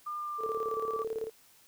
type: tone with pitch glide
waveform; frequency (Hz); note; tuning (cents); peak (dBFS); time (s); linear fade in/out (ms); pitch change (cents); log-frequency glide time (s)
sine; 1203 to 1162; D6 to D6; +41 to -19; -34; 0.06-1.04; 10; -60; 0.16-0.8
type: tone with tremolo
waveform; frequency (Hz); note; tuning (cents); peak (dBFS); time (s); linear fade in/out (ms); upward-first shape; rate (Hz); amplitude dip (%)
sine; 444.8; A4; +19; -30; 0.38-1.31; 50; square; 18; 70
effects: white hiss -61 dBFS RMS until 1.67 s